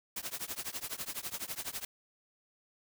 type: noise with tremolo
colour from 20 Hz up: white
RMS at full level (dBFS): -36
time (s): 0.16-1.85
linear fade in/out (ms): 5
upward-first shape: triangle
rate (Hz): 12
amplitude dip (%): 100
effects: none